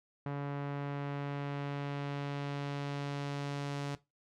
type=tone with low-pass filter sweep; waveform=sawtooth; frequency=142.2 Hz; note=C#3; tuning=45 cents sharp; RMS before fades=-37 dBFS; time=0.26-3.95 s; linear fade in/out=2 ms; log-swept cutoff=1600 to 6700 Hz; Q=0.83; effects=noise-tail reverb RT60 0.2 s tail -17 dB re dry